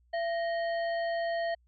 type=harmonic tone with a mistuned harmonic; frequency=622.3 Hz; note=D#5; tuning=in tune; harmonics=1 / 3 / 5 / 7; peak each=-29 / -38 / -48 / -48 dBFS; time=0.13-1.55 s; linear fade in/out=10 ms; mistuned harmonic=1; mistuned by=+140 cents; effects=added 60 Hz sine -63 dBFS peak until 1.67 s